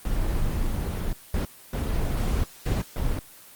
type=noise bursts at uneven times; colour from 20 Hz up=brown; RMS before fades=-25 dBFS; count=5; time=0.05-1.13 / 1.34-1.45 / 1.73-2.44 / 2.66-2.82 / 2.96-3.19 s; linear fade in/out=2 ms; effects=white hiss -48 dBFS RMS until 3.55 s + Opus 24 kbps